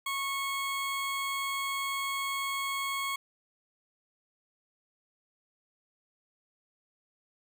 20% pulse tone, 1098 Hz, C#6, 17 cents flat, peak -26 dBFS, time 0.06-3.16 s, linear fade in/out 5 ms, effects none

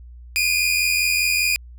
sawtooth tone pair together, 2400 / 2485 Hz, D7 / D#7, +37 / -3 cents, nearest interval minor second, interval 60 cents, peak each -17 dBFS, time 0.36-1.56 s, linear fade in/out 0 ms, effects added 60 Hz sine -38 dBFS peak until 1.78 s

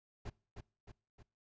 brown noise with echo, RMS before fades -43 dBFS, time 0.25-0.3 s, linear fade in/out 10 ms, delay 310 ms, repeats 3, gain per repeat -5 dB, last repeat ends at 1.23 s, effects noise-tail reverb RT60 0.4 s tail -24 dB re dry + resampled to 16000 Hz

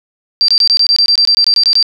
sine tone bursts, 4699 Hz, D8, in tune, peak -6 dBFS, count 15, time 0.41-1.827 s, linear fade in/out 0 ms, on 73 ms, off 23 ms, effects none

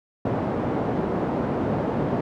pink band-pass noise, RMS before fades -25 dBFS, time 0.25-2.21 s, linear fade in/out 5 ms, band 150 to 690 Hz, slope 12 dB/octave, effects none

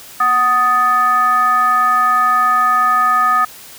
sine tone with frequency modulation, 1247 Hz, D#6, 3 cents sharp, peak -10 dBFS, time 0.2-3.45 s, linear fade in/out 5 ms, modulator 505 Hz, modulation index 0.61, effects white hiss -37 dBFS RMS until 3.78 s

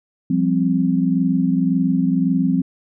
sine chord, F suspended second, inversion none, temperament just, 174.61 / 196.44 / 261.9 Hz, F3 / G3 / C4, 0 / +4 / +2 cents, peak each -19 / -21 / -18 dBFS, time 0.3-2.62 s, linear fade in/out 5 ms, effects none

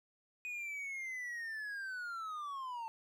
triangle linear sweep, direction down, 2489 to 886 Hz, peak -38 dBFS, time 0.45-2.88 s, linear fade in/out 0 ms, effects none

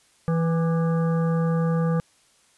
harmonic tone with a mistuned harmonic, 164.81 Hz, E3, in tune, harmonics 1 / 3 / 5 / 7 / 9 / 10, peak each -20 / -28 / -38 / -35 / -45 / -44 dBFS, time 0.28-2 s, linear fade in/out 0 ms, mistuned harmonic 7, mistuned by +49 cents, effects white hiss -60 dBFS RMS until 2.57 s + resampled to 24000 Hz

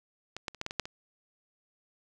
clicks, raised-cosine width 0.2 ms, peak -21 / -16 / -30 / -17 / -17 / -20 / -11 / -23 dBFS, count 8, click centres 0.366 / 0.482 / 0.547 / 0.614 / 0.664 / 0.709 / 0.797 / 0.855 s, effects none

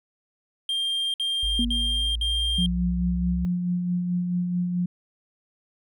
triangle tone bursts, 3193 Hz, G7, 31 cents sharp, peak -22 dBFS, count 4, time 0.69-2.661 s, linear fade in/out 2 ms, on 450 ms, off 57 ms
sine exponential sweep, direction up, 50.5 to 66.9 Hz, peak -26 dBFS, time 1.43-3.45 s, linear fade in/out 0 ms
sine tone with exponential decay, 238.5 Hz, A#3, 40 cents sharp, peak -21 dBFS, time 1.59-2.24 s, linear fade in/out 2 ms, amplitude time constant 140 ms
sine tone with tremolo, 177.6 Hz, F3, 29 cents sharp, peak -21 dBFS, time 2.58-4.86 s, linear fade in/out 5 ms, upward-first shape sine, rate 4.6 Hz, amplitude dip 35%
effects none

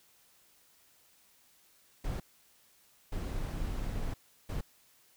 brown noise bursts at uneven times, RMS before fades -35 dBFS, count 3, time 2.04-2.2 / 3.12-4.14 / 4.49-4.61 s, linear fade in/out 5 ms, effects white hiss -65 dBFS RMS until 5.16 s

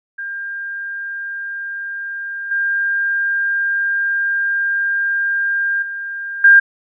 sine tone with level steps, 1601 Hz, G6, 36 cents sharp, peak -23 / -15 / -23 / -4 dBFS, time 0.18-6.6 s, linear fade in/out 10 ms, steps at 2.51 / 5.82 / 6.44 s, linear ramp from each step 5 ms, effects none

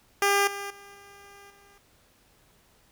10% pulse tone with level steps, 401 Hz, G4, 39 cents sharp, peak -12 / -25 / -38 / -40 / -47 dBFS, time 0.22-1.78 s, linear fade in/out 2 ms, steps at 0.47 / 0.7 / 0.94 / 1.5 s, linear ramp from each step 5 ms, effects pink hiss -62 dBFS RMS until 2.91 s

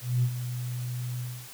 sine tone with ADSR envelope, 123.47 Hz, B2, in tune, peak -19 dBFS, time 0.01-1.49 s, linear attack 220 ms, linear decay 67 ms, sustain -11 dB, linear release 290 ms, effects tanh soft clip ceiling -16 dBFS + white hiss -46 dBFS RMS until 1.53 s

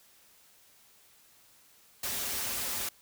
white noise with comb filter, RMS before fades -34 dBFS, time 2.03-2.89 s, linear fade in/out 5 ms, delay 6.3 ms, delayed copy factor -0.55, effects white hiss -61 dBFS RMS until 3.01 s

